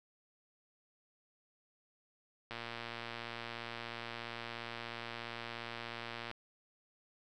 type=click train; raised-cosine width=0.3 ms; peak=-26 dBFS; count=446; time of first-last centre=2.51-6.313 s; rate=117 Hz; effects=none